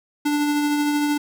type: tone with tremolo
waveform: square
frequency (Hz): 293.7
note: D4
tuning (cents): 0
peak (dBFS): -18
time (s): 0.25-1.18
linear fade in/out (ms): 10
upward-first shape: triangle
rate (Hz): 13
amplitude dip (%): 30
effects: none